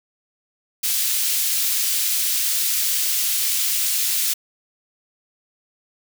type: high-pass noise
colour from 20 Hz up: white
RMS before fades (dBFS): -21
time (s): 0.83-4.34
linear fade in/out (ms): 10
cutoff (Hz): 2900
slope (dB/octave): 12
effects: none